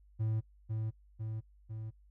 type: tone with echo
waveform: triangle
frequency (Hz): 110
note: A2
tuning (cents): 0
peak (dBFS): -28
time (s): 0.19-0.41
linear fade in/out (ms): 20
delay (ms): 500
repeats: 3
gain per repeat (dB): -3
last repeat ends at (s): 1.91
effects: noise-tail reverb RT60 0.1 s tail -22 dB re dry + added 50 Hz sine -59 dBFS peak until 2.1 s